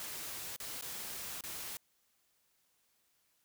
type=noise with dropouts; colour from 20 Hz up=white; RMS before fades=-43 dBFS; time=0-1.77 s; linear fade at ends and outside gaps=1 ms; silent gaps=0.563-0.601 / 0.811-0.823 / 1.409-1.437 s; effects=white hiss -75 dBFS RMS until 3.44 s